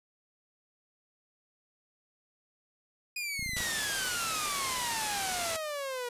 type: exponential sweep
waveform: sawtooth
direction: down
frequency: 2489 to 477.7 Hz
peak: -30 dBFS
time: 3.16-6.09 s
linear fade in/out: 5 ms
type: clicks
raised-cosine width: 5 ms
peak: -30 dBFS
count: 7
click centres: 3.394 / 3.427 / 3.462 / 3.493 / 3.534 / 3.568 / 3.604 s
type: low-pass noise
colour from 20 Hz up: white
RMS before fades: -36 dBFS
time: 3.56-5.57 s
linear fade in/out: 10 ms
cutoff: 10000 Hz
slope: 24 dB/octave
effects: resampled to 32000 Hz